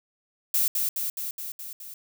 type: noise with echo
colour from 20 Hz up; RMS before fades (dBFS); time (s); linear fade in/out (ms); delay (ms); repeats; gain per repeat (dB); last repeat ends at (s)
violet; -23; 0.54-0.68; 2; 210; 6; -3; 1.94
effects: none